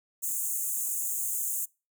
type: high-pass noise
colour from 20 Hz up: pink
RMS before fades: -31 dBFS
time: 0.22-1.66 s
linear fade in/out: 20 ms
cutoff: 6600 Hz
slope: 96 dB/octave
effects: noise-tail reverb RT60 0.3 s tail -26 dB re dry